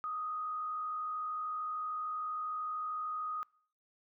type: tone with frequency modulation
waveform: sine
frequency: 1244.5 Hz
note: D#6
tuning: in tune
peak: -35 dBFS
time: 0.04-3.43 s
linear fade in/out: 0 ms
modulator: 53.1 Hz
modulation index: 0.38
effects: noise-tail reverb RT60 0.6 s tail -26 dB re dry